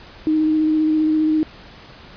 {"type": "tone with vibrato", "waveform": "sine", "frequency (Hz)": 311.1, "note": "D#4", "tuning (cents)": 0, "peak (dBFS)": -14, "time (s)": [0.27, 1.43], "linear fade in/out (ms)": 0, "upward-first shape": "square", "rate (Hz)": 15, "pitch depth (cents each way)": 12, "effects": ["pink hiss -42 dBFS RMS until 2.16 s", "resampled to 11025 Hz"]}